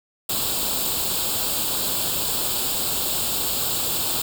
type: noise with comb filter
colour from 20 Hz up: white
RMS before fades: -24 dBFS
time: 0.29-4.22 s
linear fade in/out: 5 ms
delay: 0.25 ms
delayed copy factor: +0.75
effects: none